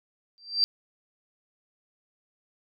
sine tone with exponential growth, 4699 Hz, D8, in tune, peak -16 dBFS, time 0.38-0.64 s, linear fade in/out 0 ms, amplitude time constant 55 ms, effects none

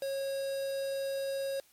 triangle tone with quantisation, 546 Hz, C#5, 26 cents flat, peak -30 dBFS, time 0.02-1.6 s, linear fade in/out 2 ms, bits 7, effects white hiss -64 dBFS RMS until 1.72 s + MP3 64 kbps

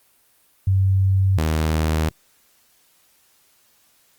sine / sawtooth tone pair in turn, 96 / 78.66 Hz, G2 / D#2, -36 / +19 cents, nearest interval minor third, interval 345 cents, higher first, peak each -14 dBFS, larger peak neither, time 0.67-1.38 / 1.38-2.09 s, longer neither, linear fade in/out 5 ms, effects white hiss -59 dBFS RMS until 4.18 s + Opus 32 kbps

